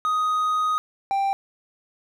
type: tone pair in turn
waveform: triangle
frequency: 1249 / 786.8 Hz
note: D#6 / G5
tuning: +6 / +6 cents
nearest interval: minor sixth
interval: 800 cents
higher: first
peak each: -18 dBFS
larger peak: neither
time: 0.05-0.78 / 1.11-1.33 s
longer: first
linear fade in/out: 0 ms
effects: none